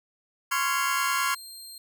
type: chord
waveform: sawtooth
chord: Db major seventh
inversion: third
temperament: just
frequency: 1039.4 / 1108.7 / 1385.9 / 1663.1 Hz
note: C6 / Db6 / F6 / Ab6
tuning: -12 / 0 / -14 / +2 cents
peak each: -25 / -25 / -25 / -28 dBFS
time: 0.51-1.35 s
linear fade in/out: 10 ms
type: tone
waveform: 20% pulse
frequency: 4186 Hz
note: C8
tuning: in tune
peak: -35 dBFS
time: 0.97-1.78 s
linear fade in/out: 2 ms
effects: none